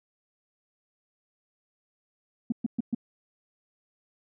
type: tone bursts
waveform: sine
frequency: 233.1 Hz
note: A#3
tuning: in tune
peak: -22 dBFS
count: 4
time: 2.5-2.948 s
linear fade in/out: 5 ms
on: 22 ms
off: 120 ms
effects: tanh soft clip ceiling -18 dBFS